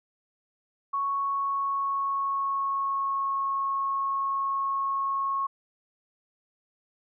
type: tone with pitch glide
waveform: sine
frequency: 1108.7 to 1094.7 Hz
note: C#6 to C#6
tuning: 0 to -22 cents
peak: -25 dBFS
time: 0.93-5.47 s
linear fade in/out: 10 ms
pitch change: -22 cents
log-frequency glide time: 1.1-3.41 s
effects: none